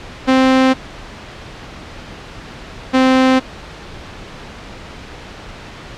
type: tone pair in turn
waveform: sawtooth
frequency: 261.6 / 260.3 Hz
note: C4 / C4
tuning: 0 / -9 cents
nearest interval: unison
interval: 9 cents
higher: first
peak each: -5 dBFS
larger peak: neither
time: 0.27-0.74 / 2.93-3.4 s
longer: neither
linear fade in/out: 20 ms
effects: pink hiss -33 dBFS RMS until 5.97 s + low-pass 4000 Hz 12 dB/octave